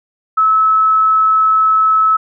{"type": "tone", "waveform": "sine", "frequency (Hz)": 1298, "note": "E6", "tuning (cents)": -27, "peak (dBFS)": -8, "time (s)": [0.37, 2.17], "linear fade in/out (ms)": 10, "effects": []}